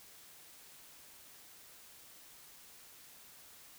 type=silence; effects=white hiss -57 dBFS RMS until 3.78 s